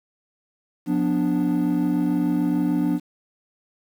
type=chord; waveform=triangle; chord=B diminished; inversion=second; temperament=equal with one note detuned; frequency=177.56 / 246.9 / 293.7 Hz; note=F3 / B3 / D4; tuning=+29 / 0 / 0 cents; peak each=-22 / -22 / -19 dBFS; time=0.86-3 s; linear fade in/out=50 ms; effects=tanh soft clip ceiling -11 dBFS + 8-bit